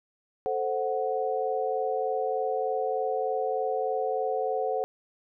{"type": "chord", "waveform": "sine", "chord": "F# diminished", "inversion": "first", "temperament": "equal", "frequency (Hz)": [440, 523.3, 740], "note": ["A4", "C5", "F#5"], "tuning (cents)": [0, 0, 0], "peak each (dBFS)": -30, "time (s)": [0.46, 4.84], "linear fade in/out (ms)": 0, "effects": []}